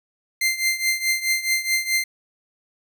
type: tone with tremolo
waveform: sawtooth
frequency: 2087 Hz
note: C7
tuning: 5 cents flat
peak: -13 dBFS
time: 0.41-2.04 s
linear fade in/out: 5 ms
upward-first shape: triangle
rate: 4.7 Hz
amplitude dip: 85%
effects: none